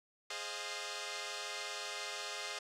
5% pulse chord, F minor seventh, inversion first, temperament equal with one note detuned, 415.3 / 523.3 / 614.8 / 698.5 Hz, Ab4 / C5 / Eb5 / F5, 0 / 0 / -21 / 0 cents, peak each -34 dBFS, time 0.3-2.59 s, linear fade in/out 5 ms, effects low-pass 8000 Hz 12 dB/octave

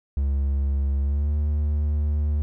triangle tone with pitch glide, 69.3 to 74.27 Hz, C#2 to D2, 0 to +20 cents, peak -18 dBFS, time 0.17-2.42 s, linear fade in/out 0 ms, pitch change +120 cents, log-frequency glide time 1.02-1.33 s, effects none

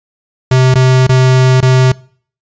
square tone with dropouts, 129.2 Hz, C3, 21 cents flat, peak -6 dBFS, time 0.51-1.92 s, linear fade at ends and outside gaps 5 ms, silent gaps 0.742-0.754 / 1.069-1.092 / 1.606-1.626 s, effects noise-tail reverb RT60 0.5 s tail -23 dB re dry + resampled to 16000 Hz

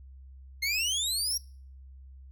25% pulse exponential sweep, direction up, 2100 to 5740 Hz, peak -23 dBFS, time 0.62-1.38 s, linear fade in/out 10 ms, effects noise-tail reverb RT60 0.5 s tail -25 dB re dry + added 66 Hz sine -46 dBFS peak until 2.31 s

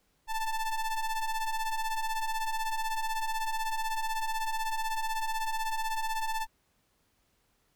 square ring-modulated tone, 440 Hz, A4, in tune, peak -27 dBFS, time 0.27-6.47 s, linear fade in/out 50 ms, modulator 448 Hz, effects pink hiss -72 dBFS RMS until 7.75 s

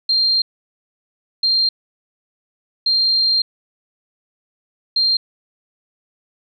sine tone bursts at uneven times, 4186 Hz, C8, in tune, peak -13 dBFS, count 4, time 0.09-0.42 / 1.43-1.69 / 2.86-3.42 / 4.96-5.17 s, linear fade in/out 5 ms, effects none

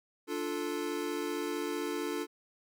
square chord, D minor, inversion none, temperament equal, 293.7 / 349.2 / 440 Hz, D4 / F4 / A4, 0 / 0 / 0 cents, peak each -38 / -38 / -38 dBFS, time 0.27-2.27 s, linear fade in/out 50 ms, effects none

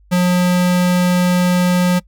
square tone, 179.3 Hz, F3, 46 cents sharp, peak -12 dBFS, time 0.11-2 s, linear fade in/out 20 ms, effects noise-tail reverb RT60 0.1 s tail -25 dB re dry + added 50 Hz sine -46 dBFS peak until 2.07 s

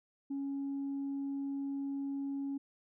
sine tone, 277.2 Hz, C#4, in tune, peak -33 dBFS, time 0.3-2.58 s, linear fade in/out 10 ms, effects tanh soft clip ceiling -32 dBFS

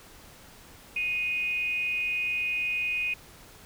sine tone with frequency modulation, 2489 Hz, D#7, in tune, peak -26 dBFS, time 0.96-3.14 s, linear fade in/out 5 ms, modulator 335 Hz, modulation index 0.36, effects pink hiss -51 dBFS RMS until 3.65 s

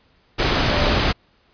sine tone in noise, 587.3 Hz, D5, in tune, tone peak -25 dBFS, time 0.68-0.98 s, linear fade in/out 20 ms, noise pink, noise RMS -18 dBFS, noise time 0.38-1.13 s, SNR -10 dB, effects pink hiss -59 dBFS RMS until 1.53 s + resampled to 11025 Hz

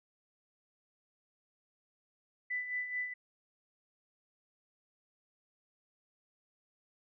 sine tone with tremolo, 1991 Hz, B6, 14 cents sharp, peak -32 dBFS, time 2.5-3.14 s, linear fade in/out 10 ms, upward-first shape sine, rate 4.6 Hz, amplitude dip 60%, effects none

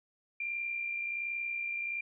sine tone with amplitude modulation, 2380 Hz, D7, 22 cents sharp, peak -31 dBFS, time 0.4-2.01 s, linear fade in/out 5 ms, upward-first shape sine, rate 61.3 Hz, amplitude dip 45%, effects none

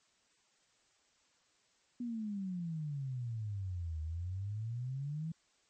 sine exponential two-way sweep, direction down then up, 246.9 to 77.2 to 165.4 Hz, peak -36 dBFS, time 2-5.32 s, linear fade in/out 5 ms, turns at 4.01 s, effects white hiss -72 dBFS RMS until 5.69 s + MP3 32 kbps

